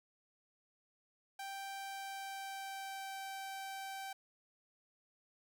sawtooth tone with pitch glide, 784 to 776.8 Hz, G5 to G5, 0 to -16 cents, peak -39 dBFS, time 1.39-4.13 s, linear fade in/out 5 ms, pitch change -16 cents, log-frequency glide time 1.71-3.18 s, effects none

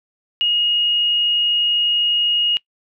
sine tone, 2872 Hz, F7, 48 cents sharp, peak -14 dBFS, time 0.41-2.57 s, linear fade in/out 0 ms, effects noise-tail reverb RT60 0.1 s tail -22 dB re dry

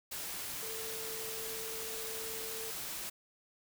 sine tone in noise, 446.1 Hz, A4, 24 cents sharp, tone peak -45 dBFS, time 0.62-2.71 s, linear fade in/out 10 ms, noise white, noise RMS -41 dBFS, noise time 0.11-3.1 s, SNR -7 dB, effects none

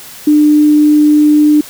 sine tone, 299.4 Hz, D4, 33 cents sharp, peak -4 dBFS, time 0.27-1.61 s, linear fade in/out 5 ms, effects white hiss -32 dBFS RMS until 1.69 s

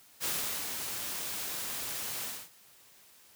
white noise with ADSR envelope, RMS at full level -32 dBFS, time 0.2-2.5 s, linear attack 42 ms, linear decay 400 ms, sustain -5 dB, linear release 250 ms, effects white hiss -59 dBFS RMS until 3.35 s + high-pass 60 Hz 12 dB/octave

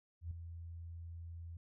sine tone with ADSR envelope, 84.1 Hz, E2, 35 cents sharp, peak -37 dBFS, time 0.21-1.57 s, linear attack 100 ms, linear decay 4 ms, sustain -8 dB, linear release 3 ms, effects none

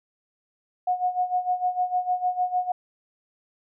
sine tone with tremolo, 727 Hz, F#5, 31 cents flat, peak -19 dBFS, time 0.87-2.72 s, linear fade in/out 5 ms, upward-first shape sine, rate 6.6 Hz, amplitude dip 80%, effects none

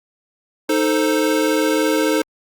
square chord, A diminished, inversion second, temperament equal, 311.1 / 440 / 523.3 Hz, Eb4 / A4 / C5, 0 / 0 / 0 cents, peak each -19 / -21 / -22 dBFS, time 0.69-2.22 s, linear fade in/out 5 ms, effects Opus 48 kbps

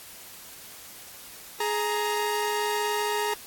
sawtooth tone pair together, 418.7 / 932.3 Hz, G#4 / A#5, +14 / 0 cents, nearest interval octave + major second, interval 1386 cents, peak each -24 dBFS, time 1.6-3.34 s, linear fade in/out 5 ms, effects white hiss -45 dBFS RMS until 3.46 s + AAC 64 kbps

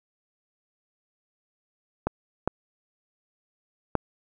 clicks, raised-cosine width 1 ms, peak -10 / -9 / -7 dBFS, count 3, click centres 2.07 / 2.476 / 3.953 s, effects none

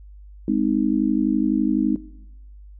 sine chord, Ab major, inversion none, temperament just, 207.7 / 259.6 / 311.5 Hz, Ab3 / C4 / Eb4, 0 / -13 / +2 cents, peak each -22 dBFS, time 0.48-1.96 s, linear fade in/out 2 ms, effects noise-tail reverb RT60 0.9 s tail -18 dB re dry + added 50 Hz sine -40 dBFS peak until 2.79 s

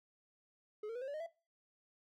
triangle tone with pitch steps, 423.8 / 456.8 / 492.5 / 530.9 / 572.3 / 616.9 / 665 Hz, G#4 / A#4 / B4 / C5 / D5 / D#5 / E5, +35 / -35 / -5 / +25 / -45 / -15 / +15 cents, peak -38 dBFS, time 0.83-1.264 s, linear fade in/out 5 ms, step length 62 ms, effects noise-tail reverb RT60 0.3 s tail -19 dB re dry

